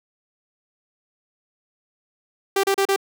sawtooth tone bursts, 392 Hz, G4, in tune, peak -13 dBFS, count 4, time 2.56-2.962 s, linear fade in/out 5 ms, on 75 ms, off 34 ms, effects none

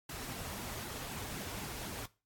pink noise with flanger, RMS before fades -43 dBFS, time 0.09-2.06 s, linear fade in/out 5 ms, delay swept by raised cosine 1.6 to 5.9 ms, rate 3.9 Hz, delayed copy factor -0.75, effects noise-tail reverb RT60 0.3 s tail -19 dB re dry + AAC 64 kbps

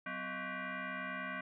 sine tone with frequency modulation, 185 Hz, F#3, in tune, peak -38 dBFS, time 0.06-1.41 s, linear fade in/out 5 ms, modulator 439 Hz, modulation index 4.7, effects none

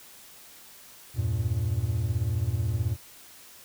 triangle chord, E diminished, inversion none, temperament equal, 82.41 / 98 / 116.54 Hz, E2 / G2 / Bb2, 0 / 0 / 0 cents, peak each -29 / -27 / -26 dBFS, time 1.14-2.97 s, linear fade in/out 50 ms, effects white hiss -50 dBFS RMS until 3.64 s

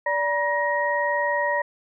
sine tone cluster, 581 / 960 / 1881 Hz, D5 / B5 / A#6, -19 / -49 / +15 cents, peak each -25 dBFS, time 0.06-1.62 s, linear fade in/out 5 ms, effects none

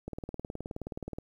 click train, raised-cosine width 2 ms, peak -24 dBFS, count 22, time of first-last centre 0.08-1.185 s, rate 19 Hz, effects 10-bit

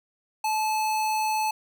square tone, 866 Hz, A5, 28 cents flat, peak -24 dBFS, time 0.44-1.51 s, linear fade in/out 5 ms, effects none

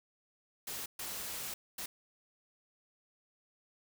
white noise bursts at uneven times, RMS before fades -41 dBFS, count 3, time 0.67-0.86 / 0.99-1.54 / 1.78-1.86 s, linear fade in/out 5 ms, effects none

